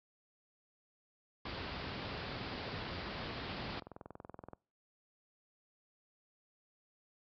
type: low-pass noise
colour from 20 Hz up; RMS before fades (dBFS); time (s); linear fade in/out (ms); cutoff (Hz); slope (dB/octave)
pink; -42; 1.45-3.8; 5; 5000; 96
type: click train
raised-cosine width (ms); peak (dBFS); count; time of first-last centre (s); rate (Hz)
1; -33; 19; 3.68-4.533; 21.1
effects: noise-tail reverb RT60 0.4 s tail -26 dB re dry + high-pass 60 Hz 12 dB/octave